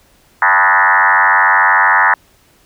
sine tone with frequency modulation, 1363 Hz, F6, 43 cents flat, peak -7 dBFS, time 0.42-2.14 s, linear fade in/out 2 ms, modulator 93.4 Hz, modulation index 5.8, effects pink hiss -51 dBFS RMS until 2.65 s

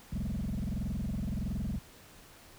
sine tone with frequency modulation, 130.81 Hz, C3, in tune, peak -29 dBFS, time 0.12-1.79 s, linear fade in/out 10 ms, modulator 21.5 Hz, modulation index 4.5, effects tanh soft clip ceiling -30 dBFS + pink hiss -55 dBFS RMS until 2.58 s

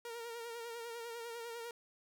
sawtooth tone with vibrato, 466.2 Hz, A#4, in tune, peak -39 dBFS, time 0.05-1.71 s, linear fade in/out 2 ms, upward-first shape sine, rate 10 Hz, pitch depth 41 cents each way, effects none

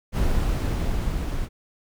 brown noise with level ramp, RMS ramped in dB -21 to -27 dBFS, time 0.12-1.49 s, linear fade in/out 50 ms, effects none

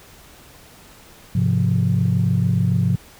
sine chord, F minor, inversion first, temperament equal, 103.83 / 130.81 / 174.61 Hz, Ab2 / C3 / F3, 0 / 0 / 0 cents, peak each -19 dBFS, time 1.35-2.96 s, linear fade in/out 5 ms, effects tanh soft clip ceiling -8 dBFS + pink hiss -46 dBFS RMS until 3.19 s

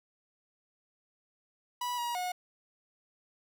45% pulse tone with pitch steps, 980 / 956 / 725 Hz, B5 / A#5 / F#5, -14 / +43 / -35 cents, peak -32 dBFS, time 1.81-2.32 s, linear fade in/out 5 ms, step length 170 ms, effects none

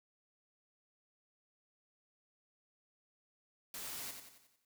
white noise with echo, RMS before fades -45 dBFS, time 3.74-4.11 s, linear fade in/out 2 ms, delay 90 ms, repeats 6, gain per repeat -6 dB, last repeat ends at 4.65 s, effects noise-tail reverb RT60 0.1 s tail -26 dB re dry

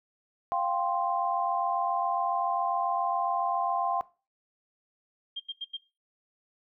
sine chord, F suspended second, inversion none, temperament just, 698.5 / 785.8 / 1047.7 Hz, F5 / G5 / C6, 0 / +4 / +2 cents, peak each -30 dBFS, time 0.52-4.01 s, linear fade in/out 0 ms
sine tone bursts, 3201 Hz, G7, 36 cents sharp, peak -31 dBFS, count 4, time 5.36-5.772 s, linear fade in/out 10 ms, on 40 ms, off 84 ms
effects noise-tail reverb RT60 0.3 s tail -18 dB re dry

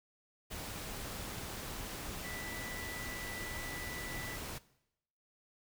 sine tone in noise, 1975.5 Hz, B6, in tune, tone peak -45 dBFS, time 2.23-4.37 s, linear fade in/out 20 ms, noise pink, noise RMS -43 dBFS, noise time 0.5-4.59 s, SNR -5 dB, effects noise-tail reverb RT60 0.8 s tail -19 dB re dry

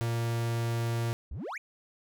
45% pulse tone, 116.54 Hz, A#2, in tune, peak -28 dBFS, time 0.01-1.13 s, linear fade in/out 0 ms
triangle exponential sweep, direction up, 50.7 to 2514 Hz, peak -33 dBFS, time 1.31-1.58 s, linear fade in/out 5 ms
effects none

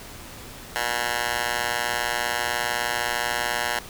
10% pulse tone with high-pass filter, 120 Hz, B2, 49 cents flat, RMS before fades -26 dBFS, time 0.76-3.79 s, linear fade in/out 0 ms, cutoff 1100 Hz, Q 1.5, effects pink hiss -41 dBFS RMS until 3.89 s

